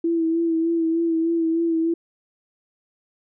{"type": "tone with vibrato", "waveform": "sine", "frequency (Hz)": 330.2, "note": "E4", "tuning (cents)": 3, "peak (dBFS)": -18, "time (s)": [0.04, 1.94], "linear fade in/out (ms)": 5, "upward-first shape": "sine", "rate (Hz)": 3.3, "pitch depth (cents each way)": 32, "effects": []}